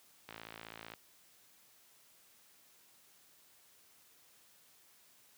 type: click train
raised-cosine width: 0.3 ms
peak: -30 dBFS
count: 37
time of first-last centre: 0.29-0.937 s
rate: 55.6 Hz
effects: white hiss -65 dBFS RMS until 5.37 s + high-pass 80 Hz 12 dB/octave